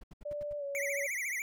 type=noise bursts; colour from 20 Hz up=brown; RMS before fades=-48 dBFS; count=6; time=0.01-0.531 s; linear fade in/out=5 ms; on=26 ms; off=73 ms
type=tone with pitch glide; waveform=sine; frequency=587.3 to 561.4 Hz; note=D5 to C#5; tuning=0 to +22 cents; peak=-35 dBFS; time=0.25-1.07 s; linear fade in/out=10 ms; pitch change=-78 cents; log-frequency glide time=0.58-0.64 s
type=tone with vibrato; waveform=square; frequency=2129 Hz; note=C7; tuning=30 cents sharp; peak=-34 dBFS; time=0.75-1.42 s; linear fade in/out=0 ms; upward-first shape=triangle; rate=14 Hz; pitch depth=200 cents each way
effects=none